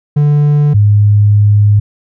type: tone pair in turn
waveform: triangle / sine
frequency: 147 / 103.65 Hz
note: D3 / G#2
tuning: +2 / -3 cents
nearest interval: tritone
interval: 605 cents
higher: first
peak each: -4 dBFS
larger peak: neither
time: 0.16-0.74 / 0.74-1.8 s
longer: second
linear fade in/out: 10 ms
effects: none